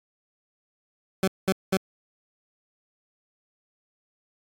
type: tone bursts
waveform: 20% pulse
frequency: 190.2 Hz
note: F#3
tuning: 48 cents sharp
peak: -15 dBFS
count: 3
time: 1.23-1.771 s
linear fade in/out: 2 ms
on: 47 ms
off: 200 ms
effects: AAC 64 kbps

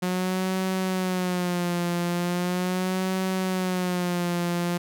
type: tone with vibrato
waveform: sawtooth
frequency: 180.7 Hz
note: F#3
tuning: 41 cents flat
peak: -20 dBFS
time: 0.02-4.78 s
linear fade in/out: 10 ms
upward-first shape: sine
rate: 0.39 Hz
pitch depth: 69 cents each way
effects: none

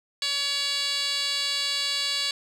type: tone with band-pass filter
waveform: 10% pulse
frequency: 565 Hz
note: C#5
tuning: 33 cents sharp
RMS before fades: -27 dBFS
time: 0.22-2.31 s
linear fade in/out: 2 ms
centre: 4700 Hz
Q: 4.1
effects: none

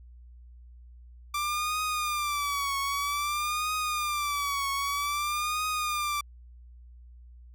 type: tone with vibrato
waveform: sawtooth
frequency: 1174.7 Hz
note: D6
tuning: in tune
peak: -24 dBFS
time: 1.34-6.21 s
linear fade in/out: 5 ms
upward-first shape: triangle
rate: 0.52 Hz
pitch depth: 110 cents each way
effects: added 60 Hz sine -47 dBFS peak until 7.54 s

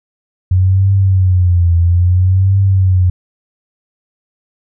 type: tone with vibrato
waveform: sine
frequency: 91.2 Hz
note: F#2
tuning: 24 cents flat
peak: -7 dBFS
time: 0.51-3.1 s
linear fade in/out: 5 ms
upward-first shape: triangle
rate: 0.6 Hz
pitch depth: 130 cents each way
effects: none

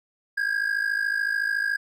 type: ring-modulated tone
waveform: triangle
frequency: 1628 Hz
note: G#6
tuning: 35 cents flat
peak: -18 dBFS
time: 0.37-1.77 s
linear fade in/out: 10 ms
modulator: 26.9 Hz
effects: none

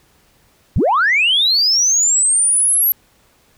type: linear sweep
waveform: sine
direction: up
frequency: 44.62 to 11810 Hz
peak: -10 dBFS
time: 0.76-2.92 s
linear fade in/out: 0 ms
effects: tanh soft clip ceiling -7 dBFS + pink hiss -55 dBFS RMS until 3.57 s

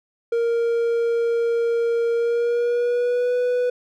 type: tone with pitch glide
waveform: triangle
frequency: 466.2 to 493.6 Hz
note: A#4 to B4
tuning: 0 to -1 cents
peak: -16 dBFS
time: 0.32-3.7 s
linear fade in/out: 5 ms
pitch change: +99 cents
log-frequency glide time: 2.14-3.34 s
effects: none

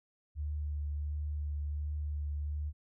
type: tone with vibrato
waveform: sine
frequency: 74 Hz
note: D2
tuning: 14 cents sharp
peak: -33 dBFS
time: 0.35-2.73 s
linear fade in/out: 50 ms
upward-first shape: triangle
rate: 1.4 Hz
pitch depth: 19 cents each way
effects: none

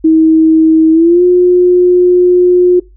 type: tone with pitch glide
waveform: sine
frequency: 319.4 to 358.5 Hz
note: D#4 to F4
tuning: +45 to +45 cents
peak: -3 dBFS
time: 0.04-2.8 s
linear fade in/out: 10 ms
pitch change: +200 cents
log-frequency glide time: 0.92-1.23 s
effects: noise-tail reverb RT60 0.2 s tail -20 dB re dry + added 49 Hz sine -37 dBFS peak until 2.96 s

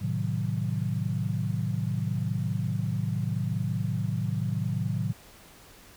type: chord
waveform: sine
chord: A diminished seventh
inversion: none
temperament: equal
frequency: 110 / 130.81 / 155.56 / 185 Hz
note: A2 / C3 / Eb3 / Gb3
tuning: 0 / 0 / 0 / 0 cents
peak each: -30 / -32 / -32 / -33 dBFS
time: 0.01-5.13 s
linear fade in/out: 10 ms
effects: pink hiss -52 dBFS RMS until 5.96 s

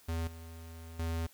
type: tone with level steps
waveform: square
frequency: 82.41 Hz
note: E2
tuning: in tune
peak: -33 / -46 / -33 dBFS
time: 0.08-1.27 s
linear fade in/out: 10 ms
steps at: 0.27 / 0.99 s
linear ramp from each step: 5 ms
effects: white hiss -61 dBFS RMS until 1.33 s

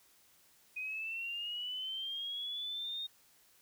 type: linear sweep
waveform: sine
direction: up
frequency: 2489 to 3704 Hz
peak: -37 dBFS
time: 0.76-3.07 s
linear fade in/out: 10 ms
effects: white hiss -66 dBFS RMS until 3.61 s

